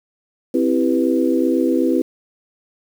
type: chord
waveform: sine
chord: C major seventh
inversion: none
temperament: equal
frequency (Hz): 261.6 / 329.6 / 392 / 493.9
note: C4 / E4 / G4 / B4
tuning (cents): 0 / 0 / 0 / 0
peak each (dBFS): -18 / -18 / -23 / -22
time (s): 0.54-2.02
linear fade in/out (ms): 5
effects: 7-bit